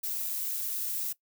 violet noise with flanger, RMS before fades -33 dBFS, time 0.03-1.13 s, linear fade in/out 10 ms, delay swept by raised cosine 0.9 to 3.3 ms, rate 4 Hz, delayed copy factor -0.5, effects noise-tail reverb RT60 0.1 s tail -19 dB re dry

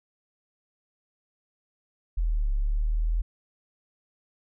sine exponential two-way sweep, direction down then up, 43 to 34.72 to 41.91 Hz, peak -22 dBFS, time 2.17-3.22 s, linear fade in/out 10 ms, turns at 2.51 s, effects none

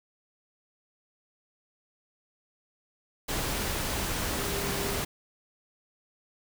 sine tone in noise, 399.4 Hz, G4, 32 cents sharp, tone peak -37 dBFS, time 4.35-5.01 s, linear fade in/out 10 ms, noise pink, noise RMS -31 dBFS, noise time 3.28-5.05 s, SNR -9 dB, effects none

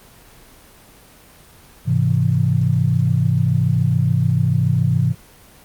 sine chord, Ab augmented, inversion none, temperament equal, 103.83 / 130.81 / 164.81 Hz, Ab2 / C3 / E3, 0 / 0 / 0 cents, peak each -19 / -17 / -19 dBFS, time 1.85-5.15 s, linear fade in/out 50 ms, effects pink hiss -46 dBFS RMS until 5.64 s + Opus 24 kbps

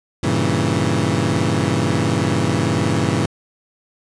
20% pulse chord, G diminished seventh, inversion none, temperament equal, 98 / 116.54 / 138.59 / 164.81 Hz, G2 / Bb2 / Db3 / Fb3, 0 / 0 / 0 / 0 cents, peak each -17 dBFS, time 0.23-3.26 s, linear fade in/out 5 ms, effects resampled to 22050 Hz

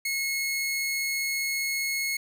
sawtooth tone, 2175 Hz, C#7, 33 cents flat, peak -23 dBFS, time 0.05-2.17 s, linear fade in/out 5 ms, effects none

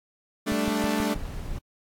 sawtooth chord, G suspended second, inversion none, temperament equal with one note detuned, 197.02 / 220 / 293.7 Hz, G3 / A3 / D4, +9 / 0 / 0 cents, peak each -27 / -23 / -24 dBFS, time 0.46-1.15 s, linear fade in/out 20 ms
click train, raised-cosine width 5 ms, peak -21 dBFS, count 5, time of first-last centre 0.52-1.162 s, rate 6.23 Hz
brown noise, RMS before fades -33 dBFS, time 1.14-1.59 s, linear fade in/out 10 ms
effects AAC 64 kbps

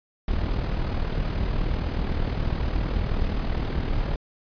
brown noise with amplitude modulation, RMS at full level -23 dBFS, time 0.28-4.16 s, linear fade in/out 2 ms, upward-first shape sine, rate 39.2 Hz, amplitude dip 50%, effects resampled to 11025 Hz

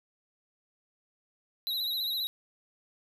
square tone with vibrato, 3920 Hz, B7, 14 cents flat, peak -30 dBFS, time 1.67-2.27 s, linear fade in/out 0 ms, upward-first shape sine, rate 15 Hz, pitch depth 68 cents each way, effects none

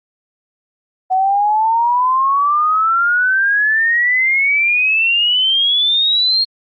sine exponential sweep, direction up, 740 to 4270 Hz, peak -11 dBFS, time 1.1-6.45 s, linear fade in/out 20 ms, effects Opus 32 kbps

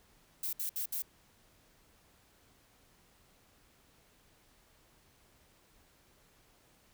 violet noise bursts, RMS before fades -36 dBFS, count 4, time 0.43-1.022 s, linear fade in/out 5 ms, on 100 ms, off 64 ms, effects pink hiss -66 dBFS RMS until 6.93 s

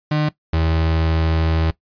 35% pulse tone pair in turn, 151.4 / 80.62 Hz, D#3 / E2, -47 / -38 cents, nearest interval major seventh, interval 1091 cents, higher first, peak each -14 dBFS, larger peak neither, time 0.11-0.29 / 0.53-1.71 s, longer second, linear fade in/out 5 ms, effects noise-tail reverb RT60 0.1 s tail -18 dB re dry + resampled to 11025 Hz

